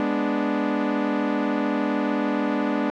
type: chord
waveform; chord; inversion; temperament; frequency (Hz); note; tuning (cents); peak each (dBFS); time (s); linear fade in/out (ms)
sawtooth; G# diminished; none; equal; 207.7 / 246.9 / 293.7; G#3 / B3 / D4; 0 / 0 / 0; -23 / -23 / -20; 0-2.9; 0
effects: low-pass 2000 Hz 12 dB/octave